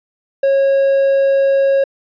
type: tone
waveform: triangle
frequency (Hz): 547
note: C#5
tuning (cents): -23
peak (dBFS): -8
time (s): 0.43-1.84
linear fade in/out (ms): 5
effects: resampled to 11025 Hz

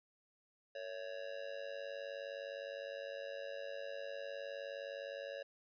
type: tone with amplitude modulation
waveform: square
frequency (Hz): 558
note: C#5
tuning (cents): +11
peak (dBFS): -40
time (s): 0.75-5.43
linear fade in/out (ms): 5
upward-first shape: sine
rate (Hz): 99.6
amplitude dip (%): 85
effects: resampled to 11025 Hz

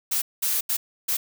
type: noise bursts at uneven times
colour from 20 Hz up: blue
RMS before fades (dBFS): -24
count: 4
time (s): 0.11-0.22 / 0.42-0.61 / 0.69-0.77 / 1.08-1.17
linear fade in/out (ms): 10
effects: none

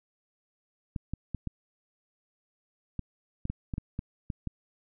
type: clicks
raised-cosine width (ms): 5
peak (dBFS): -20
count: 12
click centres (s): 0.962 / 1.136 / 1.347 / 1.473 / 2.993 / 3.454 / 3.5 / 3.738 / 3.781 / 3.991 / 4.302 / 4.473
effects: none

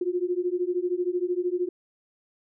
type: beating tone pair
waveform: sine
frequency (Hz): 351.1 / 364.1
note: F4 / F#4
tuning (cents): +9 / -28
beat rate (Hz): 13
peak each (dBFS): -27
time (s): 0.01-1.69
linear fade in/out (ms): 5
effects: none

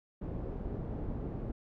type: low-pass noise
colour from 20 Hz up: pink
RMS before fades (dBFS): -38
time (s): 0.21-1.52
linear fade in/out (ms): 10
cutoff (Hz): 440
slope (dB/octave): 12
effects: none

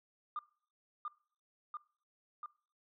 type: tone with echo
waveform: sine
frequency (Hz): 1208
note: D6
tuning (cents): +48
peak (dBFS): -35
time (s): 0.36-0.39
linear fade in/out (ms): 2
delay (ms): 690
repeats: 3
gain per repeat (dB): -2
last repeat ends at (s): 2.46
effects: noise-tail reverb RT60 0.5 s tail -22 dB re dry + tanh soft clip ceiling -32 dBFS

